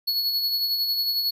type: tone with tremolo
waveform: square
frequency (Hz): 4379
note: C#8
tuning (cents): -22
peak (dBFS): -21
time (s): 0.07-1.31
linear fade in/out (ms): 10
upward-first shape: sine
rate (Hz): 11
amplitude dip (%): 40
effects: none